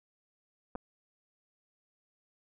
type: clicks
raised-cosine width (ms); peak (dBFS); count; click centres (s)
1; -26; 2; 0.753 / 0.757
effects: none